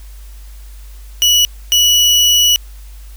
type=tone bursts at uneven times; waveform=30% pulse; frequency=2938 Hz; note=F#7; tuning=13 cents flat; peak=-5 dBFS; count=2; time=1.22-1.45 / 1.72-2.56 s; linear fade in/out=0 ms; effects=added 50 Hz sine -31 dBFS peak until 3.16 s + white hiss -46 dBFS RMS until 3.16 s